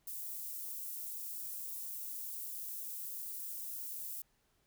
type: high-pass noise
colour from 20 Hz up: white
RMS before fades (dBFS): -43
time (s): 0.07-4.22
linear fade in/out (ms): 5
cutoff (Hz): 12000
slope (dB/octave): 12
effects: pink hiss -75 dBFS RMS until 4.66 s